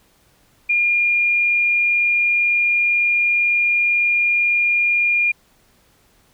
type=tone; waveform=sine; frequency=2414 Hz; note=D7; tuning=47 cents sharp; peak=-14 dBFS; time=0.69-5.32 s; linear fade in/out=10 ms; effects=pink hiss -57 dBFS RMS until 6.33 s